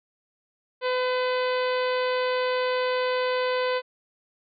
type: harmonic tone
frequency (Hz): 505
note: B4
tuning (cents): +39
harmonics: 1 / 2 / 3 / 4 / 5 / 6 / 7 / 8 / 9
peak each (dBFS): -24 / -30 / -34 / -36 / -38 / -40 / -41 / -42 / -43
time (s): 0.81-3.82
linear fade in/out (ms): 50
effects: none